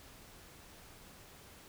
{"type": "silence", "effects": ["pink hiss -56 dBFS RMS until 1.68 s"]}